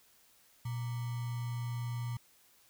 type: tone with sample-and-hold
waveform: sine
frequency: 120 Hz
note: B2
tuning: 49 cents flat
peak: -34 dBFS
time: 0.65-2.17 s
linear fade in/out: 5 ms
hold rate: 1050 Hz
effects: white hiss -65 dBFS RMS until 2.69 s